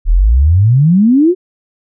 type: exponential sweep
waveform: sine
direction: up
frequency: 36.18 to 379.6 Hz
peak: -5 dBFS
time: 0.05-1.35 s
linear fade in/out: 50 ms
effects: none